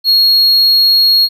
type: tone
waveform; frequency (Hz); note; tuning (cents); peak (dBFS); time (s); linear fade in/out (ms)
triangle; 4299; C8; +46; -5; 0.04-1.29; 50
effects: none